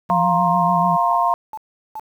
sine tone with vibrato, 174.61 Hz, F3, in tune, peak -21 dBFS, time 0.09-0.97 s, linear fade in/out 20 ms, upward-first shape triangle, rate 6.8 Hz, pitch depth 82 cents each way
sine chord, F suspended fourth, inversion none, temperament equal with one note detuned, 698.5 / 932.3 / 1058.7 Hz, F5 / Bb5 / C6, 0 / 0 / +20 cents, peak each -19 dBFS, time 0.1-1.34 s, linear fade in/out 0 ms
sine tone bursts, 870 Hz, A5, 20 cents flat, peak -27 dBFS, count 3, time 1.11-1.996 s, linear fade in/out 0 ms, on 42 ms, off 380 ms
effects 8-bit

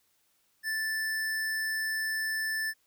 square tone, 1760 Hz, A6, in tune, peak -30 dBFS, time 0.63-2.74 s, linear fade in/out 50 ms, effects white hiss -71 dBFS RMS until 2.86 s

